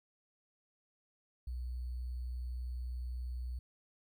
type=tone with sample-and-hold; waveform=sine; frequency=61.74 Hz; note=B1; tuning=in tune; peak=-37 dBFS; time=1.47-3.59 s; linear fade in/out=5 ms; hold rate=4410 Hz; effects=none